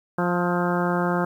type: harmonic tone with a mistuned harmonic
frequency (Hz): 175.9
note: F3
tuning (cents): +13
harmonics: 1 / 2 / 3 / 4 / 5 / 6 / 7 / 8 / 9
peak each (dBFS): -24 / -27 / -29 / -30 / -31 / -32 / -32 / -33 / -34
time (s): 0.18-1.25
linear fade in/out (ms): 5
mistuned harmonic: 7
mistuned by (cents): +41
effects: 9-bit